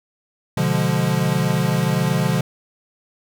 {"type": "chord", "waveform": "square", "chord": "B diminished seventh", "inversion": "none", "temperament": "equal with one note detuned", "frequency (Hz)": [125.48, 146.83, 174.61, 207.7], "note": ["B2", "D3", "F3", "Ab3"], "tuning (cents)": [28, 0, 0, 0], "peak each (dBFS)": [-24, -22, -22, -27], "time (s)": [0.57, 2.41], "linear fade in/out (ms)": 5, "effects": []}